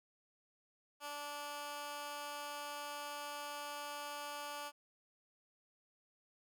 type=tone with high-pass filter; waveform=15% pulse; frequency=291 Hz; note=D4; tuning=16 cents flat; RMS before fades=-45 dBFS; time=1-4.72 s; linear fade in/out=50 ms; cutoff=860 Hz; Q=0.78; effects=none